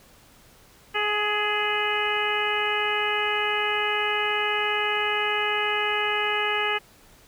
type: harmonic tone with a mistuned harmonic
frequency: 419.6 Hz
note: G#4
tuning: 18 cents sharp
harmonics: 1 / 2 / 3 / 4 / 5 / 6 / 7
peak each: -30 / -30 / -30 / -30 / -30 / -30 / -30 dBFS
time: 0.94-6.79 s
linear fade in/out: 20 ms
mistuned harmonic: 5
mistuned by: -24 cents
effects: pink hiss -54 dBFS RMS until 7.27 s